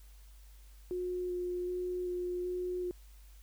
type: tone with vibrato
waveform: sine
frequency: 359.2 Hz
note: F4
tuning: 49 cents sharp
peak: -33 dBFS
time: 0.91-2.91 s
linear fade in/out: 0 ms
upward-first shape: square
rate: 1.3 Hz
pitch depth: 9 cents each way
effects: added 50 Hz sine -52 dBFS peak until 3.42 s + white hiss -65 dBFS RMS until 3.42 s